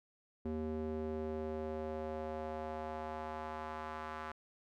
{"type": "tone with band-pass filter sweep", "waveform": "square", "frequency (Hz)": 78, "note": "D#2", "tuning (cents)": 5, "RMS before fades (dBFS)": -41, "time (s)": [0.45, 4.32], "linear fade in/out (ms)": 5, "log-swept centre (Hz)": [310, 1200], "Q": 1.8, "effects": []}